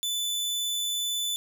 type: tone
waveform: sawtooth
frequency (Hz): 3498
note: A7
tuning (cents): -11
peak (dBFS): -24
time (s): 0.03-1.36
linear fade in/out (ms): 0
effects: none